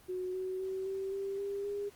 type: tone with pitch steps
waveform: sine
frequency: 367.4 / 373.6 / 379.9 / 386.3 / 392.9 / 399.5 / 406.2 Hz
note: F#4 / F#4 / F#4 / G4 / G4 / G4 / G#4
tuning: -12 / +17 / +46 / -25 / +4 / +33 / -38 cents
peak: -34 dBFS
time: 0.08-1.9 s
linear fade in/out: 20 ms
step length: 260 ms
effects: pink hiss -60 dBFS RMS until 1.95 s + Opus 32 kbps